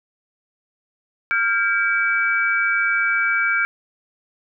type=tone cluster; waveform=sine; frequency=1394 / 1600 / 2293 Hz; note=F6 / G6 / D7; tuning=-4 / +35 / -42 cents; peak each=-21 dBFS; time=1.31-3.65 s; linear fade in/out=0 ms; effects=none